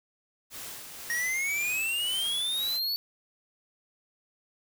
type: noise with tremolo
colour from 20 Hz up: white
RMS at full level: -40 dBFS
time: 0.5-2.8 s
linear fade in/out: 50 ms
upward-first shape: sine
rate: 1.9 Hz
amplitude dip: 40%
type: exponential sweep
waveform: square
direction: up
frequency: 1864.7 to 4500 Hz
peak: -28 dBFS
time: 1.1-2.96 s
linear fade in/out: 0 ms
effects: none